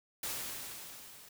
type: noise with level ramp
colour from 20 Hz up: white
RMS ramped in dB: -37 to -55 dBFS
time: 0.23-1.29 s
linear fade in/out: 5 ms
effects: none